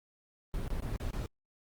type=noise with dropouts; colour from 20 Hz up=brown; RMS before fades=-35 dBFS; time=0.54-1.26 s; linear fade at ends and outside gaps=0 ms; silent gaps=0.679-0.704 / 0.804-0.823 / 0.961-1.001 / 1.107-1.132 s; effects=Opus 24 kbps